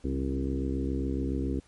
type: harmonic tone with a mistuned harmonic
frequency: 67.2 Hz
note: C2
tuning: 47 cents sharp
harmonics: 1 / 2 / 3 / 4 / 5 / 6 / 7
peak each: -31 / -37 / -39 / -32 / -36 / -39 / -42 dBFS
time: 0.04-1.6 s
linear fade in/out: 5 ms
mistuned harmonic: 3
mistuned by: -40 cents
effects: pink hiss -61 dBFS RMS until 1.67 s + MP3 48 kbps